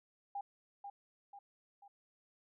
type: tone with echo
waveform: sine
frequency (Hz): 804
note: G5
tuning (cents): +44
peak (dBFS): -38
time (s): 0.35-0.41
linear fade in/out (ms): 5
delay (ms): 490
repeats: 3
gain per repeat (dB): -6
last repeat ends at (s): 1.88
effects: none